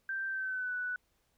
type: tone with pitch glide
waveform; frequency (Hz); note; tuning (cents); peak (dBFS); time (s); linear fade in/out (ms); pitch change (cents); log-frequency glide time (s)
sine; 1568 to 1484.3; G6 to F#6; 0 to +5; -33; 0.09-0.96; 2; -95; 0.28-0.74
effects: pink hiss -75 dBFS RMS until 1.37 s